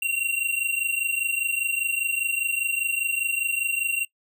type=tone pair together; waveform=square; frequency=2736 / 2761 Hz; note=F7 / F7; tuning=-36 / -20 cents; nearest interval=unison; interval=16 cents; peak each=-27 / -26 dBFS; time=0.02-4.05 s; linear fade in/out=5 ms; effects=noise-tail reverb RT60 0.1 s tail -21 dB re dry